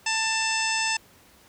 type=harmonic tone with a mistuned harmonic; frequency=889 Hz; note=A5; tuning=18 cents sharp; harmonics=1 / 2 / 3 / 4 / 5 / 6 / 7 / 8 / 9; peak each=-30 / -30 / -28 / -35 / -40 / -30 / -36 / -39 / -34 dBFS; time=0.06-0.97 s; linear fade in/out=5 ms; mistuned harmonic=6; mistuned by=-35 cents; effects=pink hiss -55 dBFS RMS until 1.48 s + high-pass 60 Hz 12 dB/octave